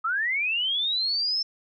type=linear sweep; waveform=sine; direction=up; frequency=1253 to 5340 Hz; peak=-23 dBFS; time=0.04-1.43 s; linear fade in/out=10 ms; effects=none